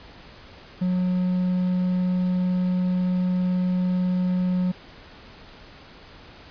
triangle tone, 181.8 Hz, F#3, 30 cents flat, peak -18 dBFS, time 0.81-4.72 s, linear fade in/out 10 ms, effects pink hiss -46 dBFS RMS until 6.5 s + resampled to 11025 Hz

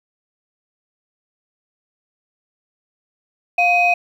sine tone pair together, 705.2 / 2513 Hz, F5 / D#7, +17 / +17 cents, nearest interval octave + minor seventh, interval 2200 cents, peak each -14 dBFS, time 3.58-3.94 s, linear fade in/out 5 ms, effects tanh soft clip ceiling -6 dBFS + 8-bit

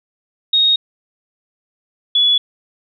sine tone pair in turn, 3737 / 3410 Hz, A#7 / G#7, +4 / +45 cents, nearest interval major second, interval 159 cents, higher first, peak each -10 dBFS, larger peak neither, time 0.53-0.76 / 2.15-2.38 s, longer neither, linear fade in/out 5 ms, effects none

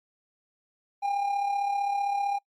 triangle tone with amplitude modulation, 804 Hz, G5, 44 cents sharp, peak -21 dBFS, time 1.02-2.39 s, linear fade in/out 20 ms, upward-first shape sine, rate 35.5 Hz, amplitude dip 50%, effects noise-tail reverb RT60 0.1 s tail -26 dB re dry + Opus 48 kbps

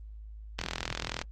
click train, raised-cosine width 0.2 ms, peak -14 dBFS, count 27, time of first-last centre 0.59-1.215 s, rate 41.6 Hz, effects added 53 Hz sine -42 dBFS peak until 1.31 s + Opus 24 kbps

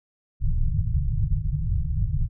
pink low-pass noise, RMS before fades -23 dBFS, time 0.4-2.29 s, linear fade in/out 50 ms, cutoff 160 Hz, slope 96 dB/octave, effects none

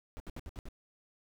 brown noise bursts, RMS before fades -42 dBFS, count 6, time 0.17-0.686 s, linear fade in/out 0 ms, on 31 ms, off 66 ms, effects none

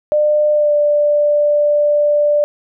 sine tone with pitch glide, 600 to 589.4 Hz, D5 to D5, +37 to +6 cents, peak -10 dBFS, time 0.12-2.44 s, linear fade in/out 0 ms, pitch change -31 cents, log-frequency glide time 0.52-0.73 s, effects none

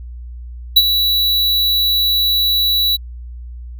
square tone with ADSR envelope, 3930 Hz, B7, 9 cents flat, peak -4 dBFS, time 0.76-2.97 s, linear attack 10 ms, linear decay 45 ms, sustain -9 dB, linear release 20 ms, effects added 60 Hz sine -28 dBFS peak until 3.79 s

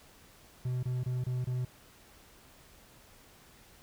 triangle tone bursts, 125.7 Hz, B2, 31 cents sharp, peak -28 dBFS, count 5, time 0.65-1.65 s, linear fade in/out 5 ms, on 180 ms, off 25 ms, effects pink hiss -58 dBFS RMS until 3.82 s

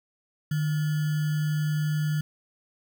sine tone with sample-and-hold, 151.9 Hz, D#3, 41 cents flat, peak -23 dBFS, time 0.51-2.21 s, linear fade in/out 5 ms, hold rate 1575 Hz, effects none

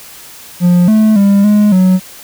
triangle tone with pitch steps, 176.8 / 216.9 / 199.7 / 208.8 / 185.4 Hz, F3 / A3 / G3 / G#3 / F#3, +22 / -25 / +32 / +10 / +4 cents, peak -3 dBFS, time 0.6-2 s, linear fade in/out 50 ms, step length 280 ms, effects white hiss -34 dBFS RMS until 2.23 s

